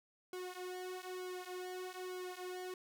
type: tone with flanger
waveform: sawtooth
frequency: 366 Hz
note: F#4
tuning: 19 cents flat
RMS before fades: -45 dBFS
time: 0.33-2.74 s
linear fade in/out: 2 ms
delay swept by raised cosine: 1.1 to 4.7 ms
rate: 1.1 Hz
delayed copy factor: -0.9
effects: none